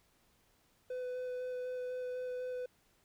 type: tone with vibrato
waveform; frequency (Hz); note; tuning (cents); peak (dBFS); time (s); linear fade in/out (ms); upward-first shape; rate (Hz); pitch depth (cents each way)
triangle; 502; B4; +28; -35; 0.9-2.66; 5; square; 4; 8
effects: pink hiss -71 dBFS RMS until 3.04 s

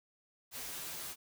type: noise with comb filter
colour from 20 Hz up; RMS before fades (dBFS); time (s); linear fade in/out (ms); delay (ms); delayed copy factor
white; -43; 0.51-1.16; 50; 9.8; -0.75
effects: none

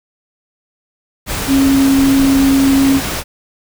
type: tone in noise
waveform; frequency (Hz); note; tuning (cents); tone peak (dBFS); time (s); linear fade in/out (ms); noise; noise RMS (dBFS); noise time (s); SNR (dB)
sine; 272; C#4; -33; -8; 1.47-3.01; 50; pink; -20; 1.26-3.24; +9
effects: none

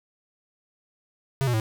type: tone with pitch steps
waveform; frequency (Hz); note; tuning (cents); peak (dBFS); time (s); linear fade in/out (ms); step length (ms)
square; 135.5 / 122.12 / 110.06; C#3 / B2 / A2; -39 / -19 / +1; -22; 1.41-1.599; 0; 63
effects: none

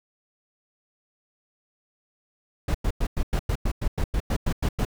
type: noise bursts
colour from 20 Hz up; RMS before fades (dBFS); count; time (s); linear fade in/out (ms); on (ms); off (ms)
brown; -23; 14; 2.68-4.851; 5; 65; 97
effects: none

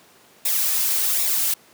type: noise with flanger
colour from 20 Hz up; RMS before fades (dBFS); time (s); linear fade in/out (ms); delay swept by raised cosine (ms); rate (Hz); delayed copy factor
blue; -21; 0.45-1.54; 5; 0.64 to 3.64; 1.3; -0.6
effects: pink hiss -52 dBFS RMS until 1.73 s + high-pass 200 Hz 12 dB/octave

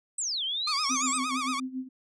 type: exponential two-way sweep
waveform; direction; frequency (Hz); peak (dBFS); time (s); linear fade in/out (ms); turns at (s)
sine; down then up; 8372 to 3034 to 8372; -28; 0.18-1.18; 5; 0.44
type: tone with vibrato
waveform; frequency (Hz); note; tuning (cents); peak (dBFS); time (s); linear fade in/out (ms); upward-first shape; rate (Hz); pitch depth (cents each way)
sawtooth; 1174.7; D6; 0; -25; 0.67-1.6; 5; sine; 8.7; 130
type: tone with tremolo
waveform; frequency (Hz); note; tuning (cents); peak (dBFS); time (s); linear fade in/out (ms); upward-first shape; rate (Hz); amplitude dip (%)
sine; 258.8; C4; -19; -29; 0.89-1.89; 20; sine; 7; 80
effects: resampled to 22050 Hz

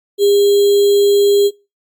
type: tone with sample-and-hold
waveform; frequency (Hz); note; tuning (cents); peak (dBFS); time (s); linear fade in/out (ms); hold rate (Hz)
sine; 404.4; G#4; -46; -8; 0.18-1.51; 50; 3675
effects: noise-tail reverb RT60 0.3 s tail -25 dB re dry + Opus 48 kbps

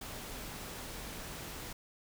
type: noise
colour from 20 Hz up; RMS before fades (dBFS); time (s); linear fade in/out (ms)
pink; -44; 0.01-1.73; 5
effects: none

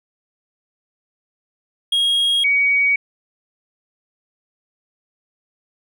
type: tone pair in turn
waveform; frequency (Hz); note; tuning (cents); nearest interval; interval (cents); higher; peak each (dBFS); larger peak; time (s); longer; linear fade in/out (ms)
triangle / sine; 3275 / 2255; G#7 / C#7; -25 / +29; tritone; 646; first; -13; neither; 1.92-2.44 / 2.44-2.96; neither; 5
effects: none

